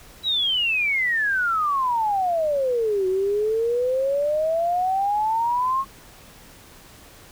sine exponential two-way sweep, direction down then up, 3951 to 369.3 to 1093 Hz, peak -19 dBFS, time 0.23-5.85 s, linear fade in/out 50 ms, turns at 3.07 s, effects pink hiss -47 dBFS RMS until 7.31 s

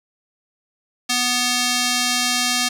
square tone with band-pass filter, 246.9 Hz, B3, in tune, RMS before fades -20 dBFS, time 1.09-2.69 s, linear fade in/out 10 ms, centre 5300 Hz, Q 0.95, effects none

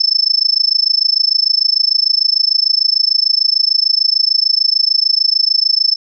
sine tone with amplitude modulation, 5274 Hz, E8, in tune, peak -6 dBFS, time 0-5.96 s, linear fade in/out 10 ms, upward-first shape sine, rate 26.7 Hz, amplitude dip 100%, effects none

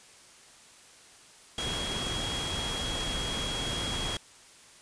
sine tone in noise, 3294 Hz, G#7, 15 cents flat, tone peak -34 dBFS, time 1.58-4.17 s, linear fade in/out 2 ms, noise pink, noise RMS -34 dBFS, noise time 1.58-4.17 s, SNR -3 dB, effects white hiss -54 dBFS RMS until 4.81 s + resampled to 22050 Hz

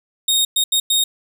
sawtooth tone bursts at uneven times, 3716 Hz, A#7, 6 cents flat, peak -11 dBFS, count 4, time 0.28-0.45 / 0.56-0.64 / 0.72-0.8 / 0.9-1.04 s, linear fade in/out 5 ms, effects none

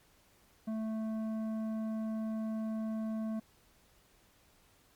triangle tone with tanh clipping, 220 Hz, A3, in tune, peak -35 dBFS, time 0.67-3.4 s, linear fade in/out 10 ms, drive 14 dB, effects pink hiss -66 dBFS RMS until 4.95 s + MP3 96 kbps

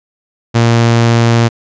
sawtooth tone, 116.54 Hz, A#2, in tune, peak -3 dBFS, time 0.54-1.49 s, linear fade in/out 20 ms, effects resampled to 16000 Hz

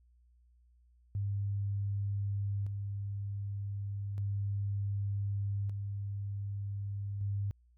sine tone with tremolo, 100.4 Hz, G2, 42 cents sharp, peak -31 dBFS, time 1.15-7.51 s, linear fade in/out 0 ms, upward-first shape square, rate 0.33 Hz, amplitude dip 35%, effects added 60 Hz sine -62 dBFS peak until 7.77 s

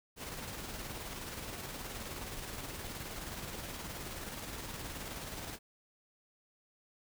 pink noise with tremolo, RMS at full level -42 dBFS, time 0.16-5.59 s, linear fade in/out 50 ms, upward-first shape square, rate 19 Hz, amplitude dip 30%, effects none

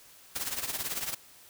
white noise with tremolo, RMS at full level -31 dBFS, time 0.35-1.15 s, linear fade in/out 10 ms, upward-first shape triangle, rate 18 Hz, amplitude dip 80%, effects white hiss -55 dBFS RMS until 1.49 s

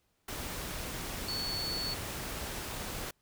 sine tone in noise, 4435 Hz, C#8, in tune, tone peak -34 dBFS, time 1.28-1.94 s, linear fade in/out 5 ms, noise pink, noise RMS -39 dBFS, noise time 0.28-3.11 s, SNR +2 dB, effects pink hiss -75 dBFS RMS until 3.21 s

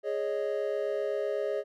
triangle chord, Ab suspended fourth, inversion none, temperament equal, 415.3 / 554.4 / 622.3 Hz, Ab4 / Db5 / Eb5, 0 / 0 / 0 cents, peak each -30 / -31 / -32 dBFS, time 0.03-1.64 s, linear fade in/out 50 ms, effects none

